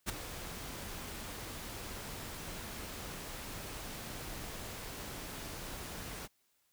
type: noise with ADSR envelope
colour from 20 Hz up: pink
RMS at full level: -32 dBFS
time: 0.06-6.28 s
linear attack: 35 ms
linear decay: 6 ms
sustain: -12 dB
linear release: 30 ms
effects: white hiss -75 dBFS RMS until 6.72 s